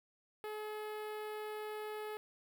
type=tone with notch filter; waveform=sawtooth; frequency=426.1 Hz; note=G#4; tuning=44 cents sharp; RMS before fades=-43 dBFS; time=0.44-2.17 s; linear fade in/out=0 ms; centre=6300 Hz; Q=0.61; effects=none